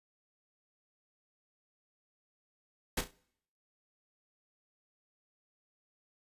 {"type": "noise with echo", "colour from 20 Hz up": "pink", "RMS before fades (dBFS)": -32, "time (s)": [2.97, 3.01], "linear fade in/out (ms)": 5, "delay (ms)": 34, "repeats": 3, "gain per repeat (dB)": -10, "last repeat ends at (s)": 3.112, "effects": ["noise-tail reverb RT60 0.7 s tail -24 dB re dry", "resampled to 32000 Hz"]}